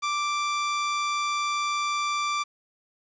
sawtooth tone, 1174.7 Hz, D6, in tune, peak -21 dBFS, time 0.02-2.44 s, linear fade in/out 20 ms, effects resampled to 16000 Hz + 9-bit

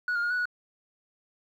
sine tone with pitch steps, 1464 / 1409 / 1429 / 1477 / 1461 Hz, F#6 / F6 / F6 / F#6 / F#6, -19 / +15 / +39 / -3 / -22 cents, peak -23 dBFS, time 0.08-0.455 s, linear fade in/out 2 ms, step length 75 ms, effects tanh soft clip ceiling -24 dBFS + 10-bit

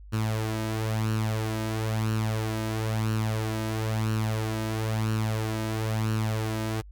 sawtooth tone with flanger, 109.8 Hz, A2, 3 cents flat, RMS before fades -28 dBFS, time 0.12-6.82 s, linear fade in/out 20 ms, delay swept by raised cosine 0.7 to 3.2 ms, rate 1 Hz, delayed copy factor +0.6, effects added 50 Hz sine -43 dBFS peak until 6.91 s

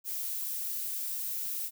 violet noise, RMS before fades -35 dBFS, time 0.04-1.71 s, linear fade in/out 50 ms, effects none

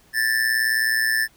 square tone with amplitude modulation, 1760 Hz, A6, in tune, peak -16 dBFS, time 0.13-1.28 s, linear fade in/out 50 ms, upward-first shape sine, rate 119 Hz, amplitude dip 70%, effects pink hiss -56 dBFS RMS until 1.36 s

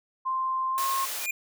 sine tone with pitch glide, 1046.5 to 1074.1 Hz, C6 to C6, 0 to +45 cents, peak -25 dBFS, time 0.25-1.06 s, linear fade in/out 20 ms, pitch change +45 cents, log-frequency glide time 0.71-0.83 s
white high-pass noise, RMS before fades -33 dBFS, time 0.78-1.26 s, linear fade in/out 0 ms, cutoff 520 Hz, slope 12 dB/octave
square tone with exponential growth, 2423 Hz, D#7, 47 cents flat, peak -24 dBFS, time 1.11-1.31 s, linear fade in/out 5 ms, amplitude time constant 42 ms
effects none

